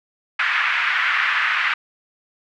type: band-pass noise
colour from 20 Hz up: white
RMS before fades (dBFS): -20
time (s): 0.39-1.74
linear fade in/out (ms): 5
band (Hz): 1300 to 2200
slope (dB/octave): 24
effects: none